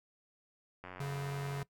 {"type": "click train", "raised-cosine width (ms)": 0.5, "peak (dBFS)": -31, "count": 72, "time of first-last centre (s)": [0.84, 1.618], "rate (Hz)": 91.3}
{"type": "tone", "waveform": "square", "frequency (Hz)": 140, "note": "C#3", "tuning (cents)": 18, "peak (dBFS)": -37, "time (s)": [1, 1.63], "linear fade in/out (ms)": 2}
{"effects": ["noise-tail reverb RT60 0.1 s tail -20 dB re dry"]}